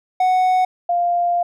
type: tone pair in turn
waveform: triangle / sine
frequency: 740 / 698.5 Hz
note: F#5 / F5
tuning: 0 / 0 cents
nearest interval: minor second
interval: 100 cents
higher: first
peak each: -11 / -15 dBFS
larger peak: first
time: 0.2-0.65 / 0.89-1.43 s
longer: second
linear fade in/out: 5 ms
effects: none